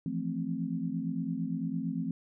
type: chord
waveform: sine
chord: F major seventh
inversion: third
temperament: equal with one note detuned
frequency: 164.81 / 173.61 / 220 / 261.6 Hz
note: E3 / F3 / A3 / C4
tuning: 0 / -10 / 0 / 0 cents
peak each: -37 / -36 / -37 / -35 dBFS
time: 0.06-2.11 s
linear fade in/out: 2 ms
effects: none